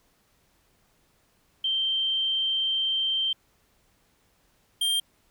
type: tone pair in turn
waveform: sine / square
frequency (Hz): 3136 / 3183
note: G7 / G7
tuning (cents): 0 / +26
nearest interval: unison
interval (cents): 26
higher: second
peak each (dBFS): -23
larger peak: neither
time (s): 1.64-3.33 / 4.81-5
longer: first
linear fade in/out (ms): 5
effects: pink hiss -66 dBFS RMS until 5.3 s